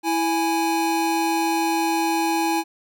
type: tone pair together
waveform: square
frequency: 329.6 / 830.5 Hz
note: E4 / G#5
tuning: 0 / 0 cents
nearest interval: octave + major third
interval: 1600 cents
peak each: -23 dBFS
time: 0.03-2.64 s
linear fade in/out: 50 ms
effects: none